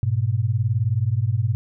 sine beating tone pair, 102.1 / 121.1 Hz, G#2 / B2, -29 / -34 cents, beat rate 19 Hz, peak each -21 dBFS, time 0.03-1.55 s, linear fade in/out 0 ms, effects none

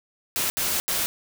white noise bursts at uneven times, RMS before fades -25 dBFS, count 3, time 0.36-0.5 / 0.57-0.8 / 0.88-1.06 s, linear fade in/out 0 ms, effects none

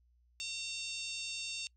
harmonic tone, 910 Hz, A#5, 42 cents flat, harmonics 3 / 4 / 5 / 6 / 7 / 8 / 9, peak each -42 / -44 / -46 / -48 / -49 / -50 / -51 dBFS, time 0.4-1.67 s, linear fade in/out 0 ms, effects noise-tail reverb RT60 0.1 s tail -24 dB re dry + added 60 Hz sine -66 dBFS peak until 1.76 s

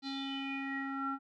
square tone with low-pass filter sweep, 272.4 Hz, C#4, 30 cents flat, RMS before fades -38 dBFS, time 0.02-1.19 s, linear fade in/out 50 ms, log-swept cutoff 4300 to 1200 Hz, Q 7.9, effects none

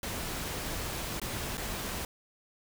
pink noise with dropouts, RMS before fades -36 dBFS, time 0.03-2.05 s, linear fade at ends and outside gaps 2 ms, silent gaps 1.199-1.216 / 1.572-1.578 s, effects none

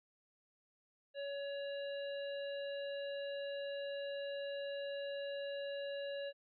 harmonic tone, 562 Hz, C#5, 24 cents sharp, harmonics 1 / 3 / 5 / 7, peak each -40 / -51 / -52 / -54 dBFS, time 1.14-6.33 s, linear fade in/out 50 ms, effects none

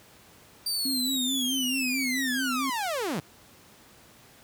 sawtooth linear sweep, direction down, 4699 to 129.2 Hz, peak -24 dBFS, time 0.66-3.2 s, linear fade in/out 5 ms
sine tone with vibrato, 259.5 Hz, C4, 14 cents flat, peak -29 dBFS, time 0.85-2.7 s, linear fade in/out 5 ms, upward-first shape sine, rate 4.6 Hz, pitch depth 64 cents each way
effects pink hiss -54 dBFS RMS until 4.43 s + high-pass 80 Hz 12 dB/octave

